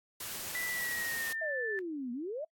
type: noise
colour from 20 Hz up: white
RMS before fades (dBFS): -40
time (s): 0.2-1.33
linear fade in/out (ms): 5
type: tone with pitch glide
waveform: sine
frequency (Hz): 1975.5 to 1760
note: B6 to A6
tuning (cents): 0 to 0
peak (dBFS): -34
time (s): 0.55-1.79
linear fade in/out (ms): 0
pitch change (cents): -200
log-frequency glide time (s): 0.7-1.53
type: exponential two-way sweep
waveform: sine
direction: down then up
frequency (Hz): 659.3 to 233.1 to 659.3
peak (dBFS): -35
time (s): 1.41-2.45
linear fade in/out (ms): 10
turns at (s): 2.12
effects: noise-tail reverb RT60 0.1 s tail -25 dB re dry + AAC 64 kbps